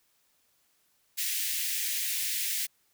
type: high-pass noise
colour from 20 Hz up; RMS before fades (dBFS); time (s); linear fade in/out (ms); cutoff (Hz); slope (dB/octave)
white; -31; 1.17-2.67; 20; 1800; 48
effects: white hiss -70 dBFS RMS until 2.93 s